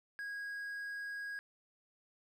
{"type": "tone", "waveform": "triangle", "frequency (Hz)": 1645, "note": "G#6", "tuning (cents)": -17, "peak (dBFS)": -38, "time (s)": [0.19, 1.39], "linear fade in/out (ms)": 0, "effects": []}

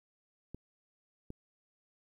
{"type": "clicks", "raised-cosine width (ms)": 3, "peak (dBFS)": -30, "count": 2, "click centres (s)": [0.546, 1.304], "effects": ["11-bit"]}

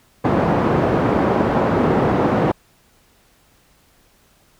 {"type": "band-pass noise", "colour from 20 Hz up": "pink", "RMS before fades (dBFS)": -17, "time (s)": [0.24, 2.52], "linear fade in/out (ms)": 10, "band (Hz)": [150, 910], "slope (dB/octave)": 12, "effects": ["pink hiss -56 dBFS RMS until 4.59 s"]}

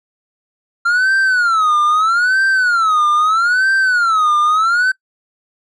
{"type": "tone with vibrato", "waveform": "triangle", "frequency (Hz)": 1372, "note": "F6", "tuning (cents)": -31, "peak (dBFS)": -9, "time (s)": [0.85, 4.92], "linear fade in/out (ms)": 10, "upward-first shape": "sine", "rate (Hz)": 0.78, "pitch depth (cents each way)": 230, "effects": ["noise-tail reverb RT60 0.1 s tail -20 dB re dry", "resampled to 24000 Hz"]}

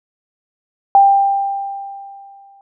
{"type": "tone with exponential decay", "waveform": "sine", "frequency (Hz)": 792, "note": "G5", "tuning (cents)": 18, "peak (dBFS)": -4, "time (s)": [0.95, 2.61], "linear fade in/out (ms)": 1, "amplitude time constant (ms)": 360, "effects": []}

